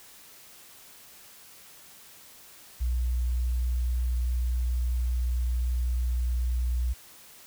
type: tone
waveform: sine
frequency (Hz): 61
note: B1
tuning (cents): -21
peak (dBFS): -24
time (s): 2.8-6.94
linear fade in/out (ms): 20
effects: white hiss -51 dBFS RMS until 7.46 s